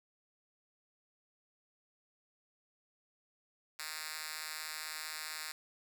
5% pulse tone with high-pass filter, 155.56 Hz, D#3, in tune, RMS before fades -43 dBFS, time 3.79-5.52 s, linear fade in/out 2 ms, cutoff 2400 Hz, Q 0.66, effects 10-bit

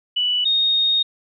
sine tone pair in turn, 2960 / 3713 Hz, F#7 / A#7, 0 / -8 cents, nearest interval major third, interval 392 cents, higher second, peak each -17 / -15 dBFS, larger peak second, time 0.16-0.45 / 0.45-1.03 s, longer second, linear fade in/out 10 ms, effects none

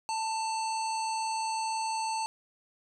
harmonic tone with a mistuned harmonic, 889 Hz, A5, 18 cents sharp, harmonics 1 / 3 / 5 / 7 / 9 / 10, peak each -30 / -42 / -40 / -45 / -45 / -47 dBFS, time 0.09-2.26 s, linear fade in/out 0 ms, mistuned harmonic 10, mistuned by -39 cents, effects 11-bit

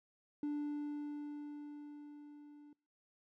triangle tone with level ramp, 293.7 Hz, D4, in tune, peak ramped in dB -32 to -53 dBFS, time 0.43-2.73 s, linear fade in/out 2 ms, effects noise-tail reverb RT60 0.4 s tail -26 dB re dry + tanh soft clip ceiling -30 dBFS

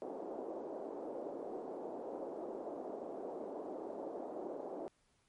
pink band-pass noise, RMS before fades -44 dBFS, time 0.02-4.88 s, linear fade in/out 0 ms, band 320 to 690 Hz, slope 24 dB/octave, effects pink hiss -75 dBFS RMS until 5.28 s + MP3 48 kbps

